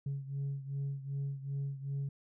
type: beating tone pair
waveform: sine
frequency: 138.2 / 140.8 Hz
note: C#3 / C#3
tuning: -5 / +27 cents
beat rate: 2.6 Hz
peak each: -35 / -39 dBFS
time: 0.06-2.09 s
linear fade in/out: 5 ms
effects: tanh soft clip ceiling -31 dBFS